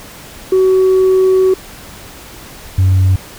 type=tone pair in turn; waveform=sine; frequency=376.1 / 94.03 Hz; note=F#4 / F#2; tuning=+28 / +28 cents; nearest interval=2 octaves; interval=2400 cents; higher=first; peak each=-5 dBFS; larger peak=neither; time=0.52-1.54 / 2.78-3.16 s; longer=first; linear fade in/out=5 ms; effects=tanh soft clip ceiling -5 dBFS + pink hiss -34 dBFS RMS until 3.38 s